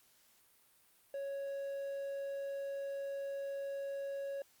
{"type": "tone", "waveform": "triangle", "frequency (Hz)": 554.4, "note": "C#5", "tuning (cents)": 0, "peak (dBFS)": -36, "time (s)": [1.14, 4.42], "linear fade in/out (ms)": 2, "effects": ["white hiss -68 dBFS RMS until 4.6 s", "Opus 48 kbps"]}